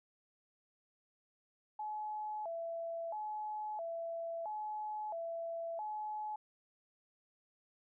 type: tone with vibrato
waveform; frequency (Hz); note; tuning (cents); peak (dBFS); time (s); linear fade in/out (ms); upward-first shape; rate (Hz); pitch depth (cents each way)
sine; 754; F#5; +32; -38; 1.79-6.36; 5; square; 0.75; 210
effects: none